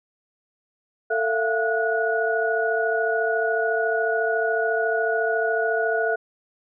sine tone cluster, 446.9 / 671 / 705 / 1461 Hz, A4 / E5 / F5 / F#6, +27 / +31 / +16 / -22 cents, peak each -24 / -25 / -30 / -25 dBFS, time 1.1-6.16 s, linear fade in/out 10 ms, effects none

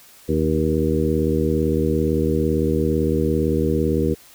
harmonic tone with a mistuned harmonic, 77.78 Hz, D#2, in tune, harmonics 1 / 2 / 3 / 4 / 5 / 6, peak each -24 / -24 / -24 / -24 / -24 / -24 dBFS, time 0.28-4.15 s, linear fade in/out 20 ms, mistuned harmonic 6, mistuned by +30 cents, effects white hiss -48 dBFS RMS until 4.34 s

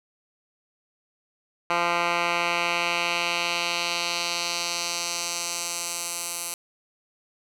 10% pulse tone with band-pass filter sweep, 172.4 Hz, F3, 22 cents flat, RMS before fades -27 dBFS, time 1.7-6.54 s, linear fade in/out 2 ms, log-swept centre 1600 to 10000 Hz, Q 1.3, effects none

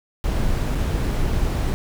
brown noise with dropouts, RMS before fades -21 dBFS, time 0.24-1.74 s, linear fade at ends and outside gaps 0 ms, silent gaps 0.749-0.754 s, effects none

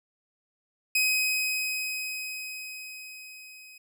sawtooth tone with level ramp, 2524 Hz, D#7, 24 cents sharp, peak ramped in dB -18 to -44 dBFS, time 0.95-3.78 s, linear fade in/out 5 ms, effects none

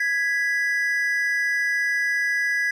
triangle tone pair together, 1661.2 / 1975.5 Hz, G#6 / B6, 0 / 0 cents, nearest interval minor third, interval 300 cents, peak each -21 / -22 dBFS, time 0-2.71 s, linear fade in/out 5 ms, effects none

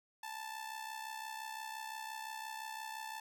sawtooth tone with amplitude modulation, 880 Hz, A5, in tune, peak -36 dBFS, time 0.23-3.2 s, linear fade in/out 5 ms, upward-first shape sine, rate 65.8 Hz, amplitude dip 65%, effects none

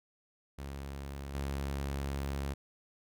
sawtooth tone with level steps, 69.3 Hz, C#2, in tune, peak -36 / -30 dBFS, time 0.58-2.54 s, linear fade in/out 10 ms, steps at 1.34 s, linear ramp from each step 10 ms, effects none

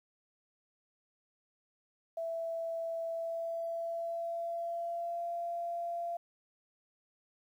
sine tone with pitch glide, 662 to 686.1 Hz, E5 to F5, +7 to -31 cents, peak -34 dBFS, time 2.17-6.17 s, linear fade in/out 5 ms, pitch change +62 cents, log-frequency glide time 3.09-5.23 s, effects 11-bit

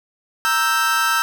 40% pulse chord, E diminished, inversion second, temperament equal, 932.3 / 1318.5 / 1568 Hz, Bb5 / E6 / G6, 0 / 0 / 0 cents, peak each -24 / -18 / -19 dBFS, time 0.45-1.22 s, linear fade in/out 0 ms, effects none

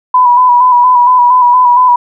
sine tone with vibrato, 987.8 Hz, B5, in tune, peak -3 dBFS, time 0.14-1.96 s, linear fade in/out 5 ms, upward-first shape square, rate 4.3 Hz, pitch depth 31 cents each way, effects none

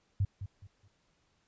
sine tone with echo, 98 Hz, G2, in tune, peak -25 dBFS, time 0.2-0.25 s, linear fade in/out 5 ms, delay 210 ms, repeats 3, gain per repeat -11 dB, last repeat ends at 0.88 s, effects pink hiss -73 dBFS RMS until 1.47 s + resampled to 16000 Hz

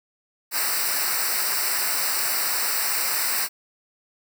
white noise with comb filter, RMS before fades -24 dBFS, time 0.51-3.49 s, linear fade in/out 50 ms, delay 0.3 ms, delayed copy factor -1, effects none

